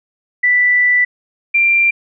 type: tone pair in turn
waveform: sine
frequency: 1975.5 / 2372 Hz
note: B6 / D7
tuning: 0 / +17 cents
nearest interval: minor third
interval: 317 cents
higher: second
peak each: -9 dBFS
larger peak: neither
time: 0.43-1.05 / 1.54-1.91 s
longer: first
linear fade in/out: 10 ms
effects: none